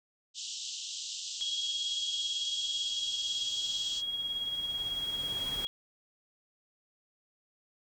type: band-pass noise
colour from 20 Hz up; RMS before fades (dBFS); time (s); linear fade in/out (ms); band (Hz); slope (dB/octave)
pink; -40; 0.34-4.03; 50; 2900 to 7700; 96
type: noise with exponential growth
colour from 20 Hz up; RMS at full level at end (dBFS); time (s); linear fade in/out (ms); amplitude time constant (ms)
pink; -42; 1.05-5.65; 1; 1000
type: tone with tremolo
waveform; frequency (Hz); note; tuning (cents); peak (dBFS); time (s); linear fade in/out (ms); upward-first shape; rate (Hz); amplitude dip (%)
sine; 3296; G#7; -14; -30; 1.41-5.67; 0; sine; 18; 45
effects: none